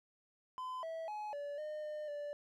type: tone with pitch steps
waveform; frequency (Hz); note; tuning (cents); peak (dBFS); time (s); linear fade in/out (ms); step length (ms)
triangle; 1019 / 652 / 845 / 576 / 609 / 605 / 584; C6 / E5 / G#5 / D5 / D#5 / D#5 / D5; -46 / -19 / +30 / -34 / -37 / -49 / -10; -38; 0.58-2.33; 0; 250
effects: none